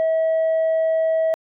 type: tone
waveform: sine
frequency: 645 Hz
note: E5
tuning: 38 cents flat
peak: -14 dBFS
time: 0-1.34 s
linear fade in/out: 0 ms
effects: tanh soft clip ceiling -15 dBFS

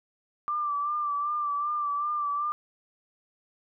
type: tone with vibrato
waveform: sine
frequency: 1177 Hz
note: D6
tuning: 3 cents sharp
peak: -26 dBFS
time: 0.48-2.52 s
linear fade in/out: 0 ms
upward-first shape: sine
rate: 2.6 Hz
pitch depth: 40 cents each way
effects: none

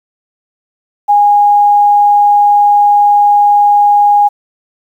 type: tone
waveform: sine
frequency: 822 Hz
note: G#5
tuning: 18 cents flat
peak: -4 dBFS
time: 1.08-4.29 s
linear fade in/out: 20 ms
effects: 7-bit

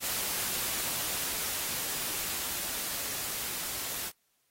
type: noise with level ramp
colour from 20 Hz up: white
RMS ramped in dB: -32 to -36 dBFS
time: 0-4.12 s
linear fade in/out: 50 ms
effects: white hiss -74 dBFS RMS until 4.5 s + AAC 48 kbps

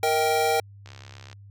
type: chord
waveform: square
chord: Eb major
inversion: second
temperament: equal with one note detuned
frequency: 466.2 / 635.3 / 784 Hz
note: Bb4 / Eb5 / G5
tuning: 0 / +36 / 0 cents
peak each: -25 / -29 / -24 dBFS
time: 0.03-0.6 s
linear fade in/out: 2 ms
type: click train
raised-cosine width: 0.2 ms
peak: -27 dBFS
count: 33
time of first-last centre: 0.86-1.329 s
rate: 68.2 Hz
effects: added 100 Hz sine -44 dBFS peak until 1.5 s

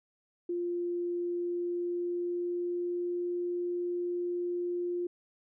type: tone with pitch glide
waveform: sine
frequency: 349.2 to 351.8 Hz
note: F4 to F4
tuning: 0 to +13 cents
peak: -30 dBFS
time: 0.49-5.07 s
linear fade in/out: 5 ms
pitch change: +13 cents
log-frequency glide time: 1.13-3.29 s
effects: none

